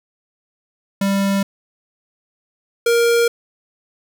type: tone pair in turn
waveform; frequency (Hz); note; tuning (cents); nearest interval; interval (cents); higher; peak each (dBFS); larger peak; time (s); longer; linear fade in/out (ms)
square; 197.1 / 468.8; G3 / A#4; +10 / +10; octave + minor third; 1500; second; -16 / -13; second; 1.01-1.43 / 2.86-3.28; neither; 5
effects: none